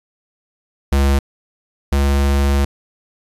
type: tone pair in turn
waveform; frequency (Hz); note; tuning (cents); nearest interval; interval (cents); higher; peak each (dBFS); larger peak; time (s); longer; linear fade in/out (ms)
square; 69.3 / 69.78; C#2 / C#2; 0 / +12; unison; 12; second; -12 / -13; first; 0.92-1.19 / 1.92-2.65; second; 5
effects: resampled to 32000 Hz + 8-bit